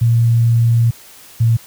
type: tone pair in turn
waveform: sine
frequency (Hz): 116.54 / 114.8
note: A#2 / A#2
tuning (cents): 0 / -26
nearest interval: unison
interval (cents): 26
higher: first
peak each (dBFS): -9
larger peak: neither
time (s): 0.01-0.91 / 1.4-1.57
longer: first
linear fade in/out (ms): 10
effects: white hiss -41 dBFS RMS until 1.66 s